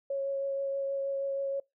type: tone with vibrato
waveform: sine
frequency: 550 Hz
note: C#5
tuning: 14 cents flat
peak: -29 dBFS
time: 0.1-1.6 s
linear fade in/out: 5 ms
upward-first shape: triangle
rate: 6.3 Hz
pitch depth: 12 cents each way
effects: noise-tail reverb RT60 0.2 s tail -24 dB re dry